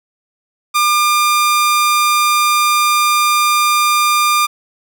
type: tone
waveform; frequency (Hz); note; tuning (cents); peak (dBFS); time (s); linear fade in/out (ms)
sawtooth; 1200; D6; +37; -7; 0.74-4.47; 20
effects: none